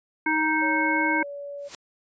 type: harmonic tone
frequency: 312.5 Hz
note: D#4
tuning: 8 cents sharp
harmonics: 1 / 3 / 5 / 7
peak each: -26 / -26 / -26 / -26 dBFS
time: 0.26-1.23 s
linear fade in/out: 5 ms
type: tone with pitch glide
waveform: sine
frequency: 558 to 569.7 Hz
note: C#5 to C#5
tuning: +11 to +47 cents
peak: -33 dBFS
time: 0.61-1.69 s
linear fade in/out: 20 ms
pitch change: +36 cents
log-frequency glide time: 0.93-1.02 s
type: noise with exponential growth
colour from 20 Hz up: white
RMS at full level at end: -34 dBFS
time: 1.58-1.75 s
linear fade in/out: 2 ms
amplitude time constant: 36 ms
effects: resampled to 16000 Hz